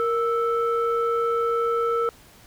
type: tone pair together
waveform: sine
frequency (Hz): 466.2 / 1318.6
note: A#4 / E6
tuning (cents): 0 / 0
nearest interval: octave + tritone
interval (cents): 1800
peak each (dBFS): -21 / -23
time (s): 0-2.09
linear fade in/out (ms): 0
effects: tanh soft clip ceiling -15 dBFS + pink hiss -51 dBFS RMS until 2.46 s